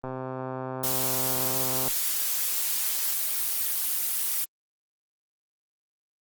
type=click train; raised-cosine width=1 ms; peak=-20 dBFS; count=240; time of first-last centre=0.04-1.878 s; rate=130 Hz
type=noise; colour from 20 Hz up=blue; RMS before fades=-27 dBFS; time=0.83-4.45 s; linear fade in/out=10 ms
effects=Opus 24 kbps